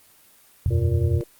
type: chord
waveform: sine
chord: E suspended second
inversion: none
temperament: just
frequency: 82.41 / 92.71 / 123.61 Hz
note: E2 / F#2 / B2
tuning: 0 / +4 / +2 cents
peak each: -23 / -22 / -23 dBFS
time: 0.66-1.21 s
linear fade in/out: 0 ms
type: harmonic tone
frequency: 116.54 Hz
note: A#2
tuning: in tune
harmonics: 3 / 4 / 5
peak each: -30 / -33 / -39 dBFS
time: 0.7-1.24 s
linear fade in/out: 10 ms
effects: white hiss -54 dBFS RMS until 1.39 s + Opus 24 kbps